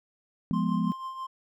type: chord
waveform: sine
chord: F diminished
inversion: none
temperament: equal with one note detuned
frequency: 174.61 / 207.7 / 245.9 Hz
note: F3 / Ab3 / Cb4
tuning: 0 / 0 / -7 cents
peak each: -28 / -28 / -30 dBFS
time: 0.51-0.92 s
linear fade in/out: 0 ms
type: tone with tremolo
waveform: triangle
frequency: 1051 Hz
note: C6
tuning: 7 cents sharp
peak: -30 dBFS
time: 0.53-1.27 s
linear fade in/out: 10 ms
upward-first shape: triangle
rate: 6.1 Hz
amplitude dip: 60%
effects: none